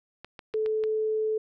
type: clicks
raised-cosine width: 0.3 ms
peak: -25 dBFS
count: 5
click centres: 0.246 / 0.392 / 0.539 / 0.661 / 0.838 s
type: tone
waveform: sine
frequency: 434.7 Hz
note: A4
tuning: 21 cents flat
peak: -24 dBFS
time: 0.54-1.38 s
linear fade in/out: 5 ms
effects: none